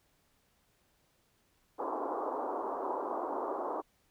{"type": "band-pass noise", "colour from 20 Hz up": "white", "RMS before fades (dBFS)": -36, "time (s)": [1.78, 3.82], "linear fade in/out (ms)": 20, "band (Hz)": [280, 1100], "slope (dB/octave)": 48, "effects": ["pink hiss -72 dBFS RMS until 4.1 s"]}